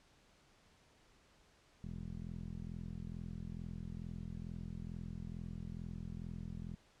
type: tone with low-pass filter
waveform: 15% pulse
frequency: 42.27 Hz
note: E1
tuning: 44 cents sharp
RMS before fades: -45 dBFS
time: 1.84-6.75 s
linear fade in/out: 0 ms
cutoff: 220 Hz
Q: 3.1
effects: pink hiss -68 dBFS RMS until 7 s + low-pass 7000 Hz 12 dB/octave